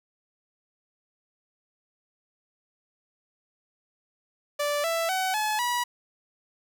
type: tone with pitch steps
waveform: sawtooth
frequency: 584 / 663.1 / 753 / 855 / 970.9 Hz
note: D5 / E5 / F#5 / A5 / B5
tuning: -10 / +10 / +30 / -50 / -30 cents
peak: -21 dBFS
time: 4.59-5.84 s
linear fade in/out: 10 ms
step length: 250 ms
effects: none